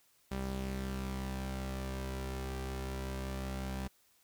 sawtooth tone pair together, 65.41 / 196.01 Hz, C2 / G3, 0 / 0 cents, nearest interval octave + perfect fifth, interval 1900 cents, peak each -34 / -37 dBFS, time 0.31-3.88 s, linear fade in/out 10 ms, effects white hiss -69 dBFS RMS until 4.23 s

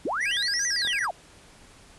sine linear two-way sweep, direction up then down, 207.7 to 6272 to 592 Hz, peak -25 dBFS, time 0.05-1.11 s, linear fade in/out 5 ms, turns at 0.65 s
square tone with vibrato, 1776 Hz, A6, 16 cents sharp, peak -29 dBFS, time 0.2-1.07 s, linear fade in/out 20 ms, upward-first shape square, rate 8.9 Hz, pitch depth 150 cents each way
clicks, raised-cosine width 1 ms, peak -28 / -28 dBFS, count 2, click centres 0.85 / 0.873 s
effects pink hiss -52 dBFS RMS until 1.98 s + resampled to 24000 Hz

